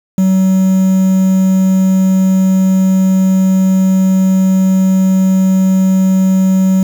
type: tone with quantisation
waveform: triangle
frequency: 189 Hz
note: F#3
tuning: 37 cents sharp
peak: -5 dBFS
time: 0.18-6.83 s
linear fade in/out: 2 ms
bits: 5
effects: none